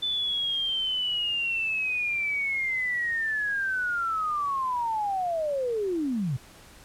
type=linear sweep; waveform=sine; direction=down; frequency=3520 to 116.54 Hz; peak=-25 dBFS; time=0.02-6.37 s; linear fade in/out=10 ms; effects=pink hiss -51 dBFS RMS until 6.84 s + low-pass 12000 Hz 12 dB/octave